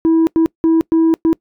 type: tone bursts at uneven times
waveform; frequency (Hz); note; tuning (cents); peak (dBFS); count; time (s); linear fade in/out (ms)
sine; 325.9; E4; -20; -6; 5; 0.05-0.27 / 0.36-0.46 / 0.64-0.81 / 0.92-1.14 / 1.25-1.33; 0
effects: noise-tail reverb RT60 0.1 s tail -25 dB re dry + tanh soft clip ceiling -8 dBFS